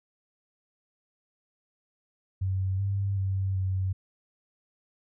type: tone with pitch steps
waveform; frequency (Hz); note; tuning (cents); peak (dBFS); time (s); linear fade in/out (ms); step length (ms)
sine; 94.9 / 98.8 / 96.1 / 94.4; F#2 / G2 / G2 / F#2; +44 / +14 / -34 / +35; -25; 2.41-3.93; 10; 380
effects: none